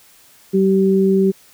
sine tone pair together, 191.86 / 385.5 Hz, G3 / G4, -37 / -29 cents, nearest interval octave, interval 1208 cents, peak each -14 dBFS, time 0.53-1.32 s, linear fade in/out 20 ms, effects white hiss -49 dBFS RMS until 1.53 s

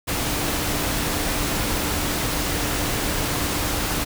sine tone in noise, 296 Hz, D4, 14 cents sharp, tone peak -33 dBFS, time 0.07-4.05 s, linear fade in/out 20 ms, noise pink, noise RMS -24 dBFS, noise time 0.07-4.05 s, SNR -12 dB, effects none

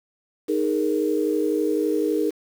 sine chord, D# suspended fourth, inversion none, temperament just, 311.1 / 414.8 / 466.7 Hz, D#4 / G#4 / A#4, 0 / -2 / +2 cents, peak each -23 / -24 / -25 dBFS, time 0.48-2.31 s, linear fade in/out 20 ms, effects 7-bit

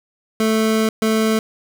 25% pulse tone bursts at uneven times, 220 Hz, A3, in tune, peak -11 dBFS, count 2, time 0.4-0.89 / 1.02-1.39 s, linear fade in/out 2 ms, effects none

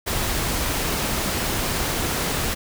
pink noise, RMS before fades -24 dBFS, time 0.06-2.55 s, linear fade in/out 20 ms, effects none

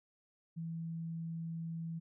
sine tone, 164.81 Hz, E3, in tune, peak -38 dBFS, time 0.56-2 s, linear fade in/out 20 ms, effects none

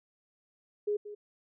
sine tone with echo, 415.3 Hz, G#4, in tune, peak -27 dBFS, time 0.87-0.97 s, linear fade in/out 10 ms, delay 180 ms, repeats 1, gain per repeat -13 dB, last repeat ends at 1.15 s, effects none

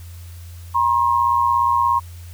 sine tone pair together, 955 / 1072 Hz, A#5 / C6, +42 / +42 cents, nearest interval major second, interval 200 cents, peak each -17 dBFS, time 0.74-2 s, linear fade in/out 20 ms, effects added 86 Hz sine -34 dBFS peak until 2.33 s + white hiss -48 dBFS RMS until 2.33 s

